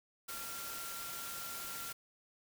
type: tone in noise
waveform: sine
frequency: 1378 Hz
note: F6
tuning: 24 cents flat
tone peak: -48 dBFS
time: 0.28-1.93 s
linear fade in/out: 10 ms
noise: white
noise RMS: -44 dBFS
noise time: 0.28-1.93 s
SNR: -7 dB
effects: none